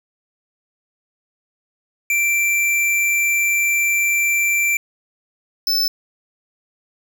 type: tone pair in turn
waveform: square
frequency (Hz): 2349 / 5273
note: D7 / E8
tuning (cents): 0 / 0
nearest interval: octave + major second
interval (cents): 1400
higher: second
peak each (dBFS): -16 / -16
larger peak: neither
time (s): 2.1-4.77 / 5.67-5.88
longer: first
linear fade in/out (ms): 2
effects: 7-bit